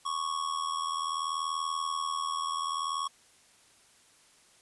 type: tone with amplitude modulation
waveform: square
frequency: 1108.7 Hz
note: C#6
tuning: in tune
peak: -28 dBFS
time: 0.05-3.08 s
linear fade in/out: 10 ms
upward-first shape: sine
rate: 80.6 Hz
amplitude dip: 70%
effects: white hiss -61 dBFS RMS until 4.61 s + resampled to 24000 Hz